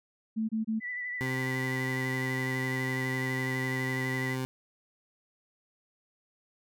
sine tone bursts, 220.6 Hz, A3, 5 cents sharp, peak -27 dBFS, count 3, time 0.36-0.802 s, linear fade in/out 20 ms, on 130 ms, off 26 ms
sine tone with vibrato, 1974 Hz, B6, 1 cent flat, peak -33 dBFS, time 0.8-4.37 s, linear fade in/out 50 ms, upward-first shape sine, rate 12 Hz, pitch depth 29 cents each way
20% pulse tone, 130 Hz, C3, 11 cents flat, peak -26 dBFS, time 1.21-4.45 s, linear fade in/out 0 ms
effects none

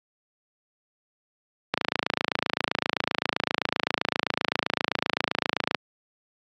click train, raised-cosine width 0.3 ms, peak -5 dBFS, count 112, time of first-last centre 1.74-5.747 s, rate 27.7 Hz, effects high-pass 150 Hz 12 dB/octave + AAC 64 kbps

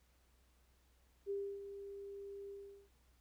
sine tone with ADSR envelope, 398.8 Hz, G4, 30 cents sharp, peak -36 dBFS, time 1.26-2.89 s, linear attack 42 ms, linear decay 290 ms, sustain -10 dB, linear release 390 ms, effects added 62 Hz sine -70 dBFS peak until 3.2 s + pink hiss -75 dBFS RMS until 3.2 s

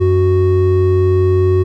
triangle tone pair together, 92.5 / 370 Hz, F#2 / F#4, 0 / 0 cents, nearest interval 2 octaves, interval 2400 cents, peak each -10 dBFS, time 0-1.64 s, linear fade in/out 20 ms, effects none

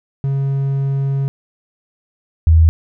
triangle / sine tone pair in turn, 137.3 / 80.86 Hz, C#3 / E2, -16 / -33 cents, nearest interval major sixth, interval 917 cents, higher first, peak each -13 / -6 dBFS, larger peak second, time 0.24-1.28 / 2.47-2.69 s, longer first, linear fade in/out 0 ms, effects none

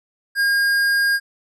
sine tone with hard clipping, 1620 Hz, G#6, 43 cents flat, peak -17 dBFS, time 0.35-1.2 s, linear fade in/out 50 ms, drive 13 dB, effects none

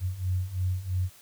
sine beating tone pair, 90.1 / 93.1 Hz, F#2 / F#2, -45 / +11 cents, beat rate 3 Hz, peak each -31 / -28 dBFS, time 0-1.1 s, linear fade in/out 50 ms, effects white hiss -54 dBFS RMS until 1.21 s

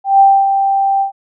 sine tone with ADSR envelope, 785 Hz, G5, 2 cents sharp, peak -3 dBFS, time 0.04-1.12 s, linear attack 160 ms, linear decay 260 ms, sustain -7 dB, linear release 110 ms, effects none

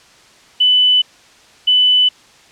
sine tone pair in turn, 3000 / 3000 Hz, F#7 / F#7, +23 / +23 cents, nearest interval unison, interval 0 cents, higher neither, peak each -8 dBFS, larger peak neither, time 0.6-1.02 / 1.67-2.09 s, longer neither, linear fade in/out 10 ms, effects white hiss -46 dBFS RMS until 2.51 s + low-pass 6000 Hz 12 dB/octave

